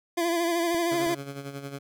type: tone with vibrato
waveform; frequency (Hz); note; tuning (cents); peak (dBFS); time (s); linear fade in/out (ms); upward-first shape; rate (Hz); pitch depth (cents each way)
25% pulse; 339.8; F4; -47; -20; 0.17-1.15; 10; sine; 13; 42
type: clicks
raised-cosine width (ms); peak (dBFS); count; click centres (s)
2; -28; 2; 0.746 / 1.066
type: tone with tremolo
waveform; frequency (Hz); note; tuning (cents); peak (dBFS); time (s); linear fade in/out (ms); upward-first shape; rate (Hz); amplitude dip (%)
15% pulse; 139.6; C#3; +13; -27; 0.91-1.79; 10; sine; 11; 60
effects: none